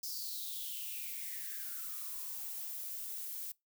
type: noise with high-pass filter sweep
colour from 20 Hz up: violet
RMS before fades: -42 dBFS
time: 0.03-3.52 s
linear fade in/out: 5 ms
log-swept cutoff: 5200 to 370 Hz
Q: 7.1
effects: noise-tail reverb RT60 0.2 s tail -24 dB re dry